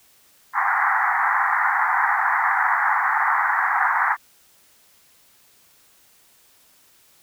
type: band-pass noise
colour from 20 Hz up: pink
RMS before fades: -20 dBFS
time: 0.53-4.17 s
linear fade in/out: 50 ms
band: 770 to 2000 Hz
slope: 96 dB/octave
effects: white hiss -56 dBFS RMS until 7.22 s